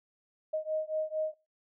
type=beating tone pair; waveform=sine; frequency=622.3 / 626.7 Hz; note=D#5 / D#5; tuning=0 / +12 cents; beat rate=4.4 Hz; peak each=-33 / -34 dBFS; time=0.53-1.34 s; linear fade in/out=10 ms; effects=noise-tail reverb RT60 0.3 s tail -23 dB re dry